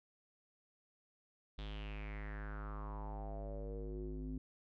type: tone with low-pass filter sweep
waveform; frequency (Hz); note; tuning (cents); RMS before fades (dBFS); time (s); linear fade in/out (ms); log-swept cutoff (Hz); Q
square; 51.91; G#1; 0; -44; 1.58-4.38; 5; 3600 to 260; 5.4
effects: none

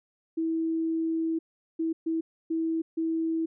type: tone bursts at uneven times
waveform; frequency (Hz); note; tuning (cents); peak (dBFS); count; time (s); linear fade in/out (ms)
sine; 325.3; E4; -23; -25; 5; 0.37-1.39 / 1.79-1.93 / 2.06-2.21 / 2.5-2.82 / 2.97-3.46; 10
effects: none

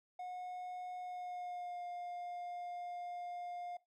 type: tone with pitch glide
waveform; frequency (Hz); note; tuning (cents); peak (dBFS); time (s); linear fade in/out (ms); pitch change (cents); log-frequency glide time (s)
triangle; 726 to 707.4; F#5 to F5; -33 to +22; -40; 0.19-3.77; 5; -45; 0.99-1.84
effects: noise-tail reverb RT60 0.2 s tail -19 dB re dry

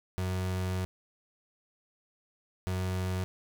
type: tone pair in turn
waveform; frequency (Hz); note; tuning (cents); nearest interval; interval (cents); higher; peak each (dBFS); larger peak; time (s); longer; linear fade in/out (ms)
35% pulse; 92.5 / 92.5; F#2 / F#2; 0 / 0; unison; 0; neither; -28; neither; 0.18-0.85 / 2.67-3.24; first; 0
effects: none

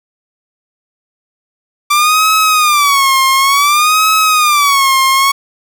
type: tone with vibrato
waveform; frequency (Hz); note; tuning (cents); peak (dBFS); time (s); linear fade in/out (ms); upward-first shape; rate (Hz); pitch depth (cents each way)
sawtooth; 1169; D6; -8; -4; 1.9-5.32; 10; sine; 0.56; 160
effects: none

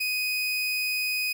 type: tone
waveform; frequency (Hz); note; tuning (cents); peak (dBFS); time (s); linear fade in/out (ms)
30% pulse; 2500; D#7; +8; -23; 0-1.33; 10
effects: none

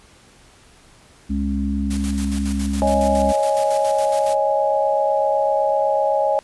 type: harmonic tone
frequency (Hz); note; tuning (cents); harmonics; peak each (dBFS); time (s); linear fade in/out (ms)
69; C#2; -7; 1 / 3 / 4; -23 / -22 / -26; 1.29-3.33; 20
type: noise with tremolo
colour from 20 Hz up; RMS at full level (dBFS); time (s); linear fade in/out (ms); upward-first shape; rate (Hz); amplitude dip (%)
white; -32; 1.9-4.35; 10; square; 7.2; 60
type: chord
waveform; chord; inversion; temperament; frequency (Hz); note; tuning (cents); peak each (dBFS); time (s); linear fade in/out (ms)
sine; C# suspended second; none; equal; 554.4 / 622.3 / 830.6; C#5 / D#5 / G#5; 0 / 0 / 0; -20; 2.82-6.39; 0
effects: pink hiss -50 dBFS RMS until 6.43 s + resampled to 24000 Hz

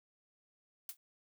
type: noise with exponential decay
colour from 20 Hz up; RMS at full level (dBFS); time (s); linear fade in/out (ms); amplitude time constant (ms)
blue; -38; 0.89-0.97; 2; 17
effects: none

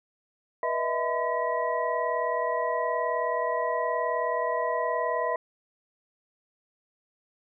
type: tone cluster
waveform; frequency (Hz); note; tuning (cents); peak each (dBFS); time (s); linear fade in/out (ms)
sine; 486 / 616 / 655 / 1011 / 1926; B4 / D#5 / E5 / B5 / B6; -28 / -17 / -11 / +40 / -44; -32 / -33 / -30 / -29 / -36; 0.63-5.36; 2
effects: none

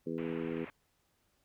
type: harmonic tone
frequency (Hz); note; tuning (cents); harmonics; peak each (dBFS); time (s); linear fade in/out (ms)
82.41; E2; 0; 2 / 3 / 4 / 5 / 6; -43 / -39 / -40 / -40 / -44; 0.06-0.65; 10
type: low-pass noise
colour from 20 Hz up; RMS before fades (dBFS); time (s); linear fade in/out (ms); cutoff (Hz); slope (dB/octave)
white; -50; 0.18-0.7; 0; 2700; 48
effects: pink hiss -75 dBFS RMS until 1.44 s

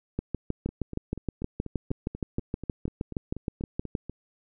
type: two click trains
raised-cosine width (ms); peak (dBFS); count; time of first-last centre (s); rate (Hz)
3; -23 / -15; 15 / 25; 0.69-4.096 / 0.19-3.952; 4.11 / 6.38
effects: none

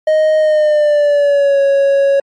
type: tone with pitch glide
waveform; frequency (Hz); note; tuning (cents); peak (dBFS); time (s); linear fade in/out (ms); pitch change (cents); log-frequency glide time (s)
triangle; 622.3 to 554.4; D#5 to C#5; 0 to 0; -6; 0.07-2.2; 5; -200; 0.38-1.6
effects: MP3 48 kbps

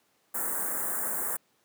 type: band-stop noise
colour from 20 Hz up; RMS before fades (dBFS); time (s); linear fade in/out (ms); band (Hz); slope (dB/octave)
white; -31; 0.34-1.37; 10; 1800 to 7700; 48
effects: pink hiss -69 dBFS RMS until 1.64 s + high-pass 200 Hz 12 dB/octave

